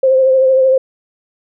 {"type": "tone with vibrato", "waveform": "sine", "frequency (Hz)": 525, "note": "C5", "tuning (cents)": 6, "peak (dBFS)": -7, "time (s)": [0.03, 0.78], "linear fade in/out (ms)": 5, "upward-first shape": "triangle", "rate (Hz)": 13, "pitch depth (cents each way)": 34, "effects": []}